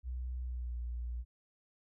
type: tone with pitch glide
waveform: sine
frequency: 62.3 to 59.66 Hz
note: B1 to A#1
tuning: +16 to +41 cents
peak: -36 dBFS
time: 0.03-1.25 s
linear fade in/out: 50 ms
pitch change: -75 cents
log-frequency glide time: 0.43-0.77 s
effects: none